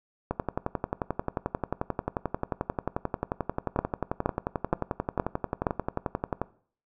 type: two click trains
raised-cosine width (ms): 1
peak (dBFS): -13 / -9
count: 70 / 5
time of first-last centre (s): 0.31-6.416 / 3.79-5.668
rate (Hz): 11.3 / 2.13
effects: noise-tail reverb RT60 0.5 s tail -19 dB re dry